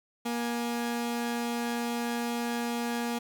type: tone pair together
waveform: sawtooth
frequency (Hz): 236.8 / 830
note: A#3 / G#5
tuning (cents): +27 / -1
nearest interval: octave + minor seventh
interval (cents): 2172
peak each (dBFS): -26 / -34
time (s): 0.25-3.19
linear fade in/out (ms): 10
effects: none